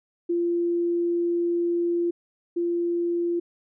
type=tone pair in turn; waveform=sine; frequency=344.4 / 344.4 Hz; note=F4 / F4; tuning=-24 / -24 cents; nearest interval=unison; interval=0 cents; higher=neither; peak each=-21 / -22 dBFS; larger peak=first; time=0.29-2.11 / 2.56-3.4 s; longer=first; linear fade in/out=10 ms; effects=none